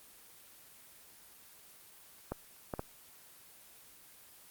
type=clicks; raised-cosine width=1 ms; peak=-21 dBFS; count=3; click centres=2.32 / 2.738 / 2.794 s; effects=white hiss -57 dBFS RMS until 4.5 s + Opus 24 kbps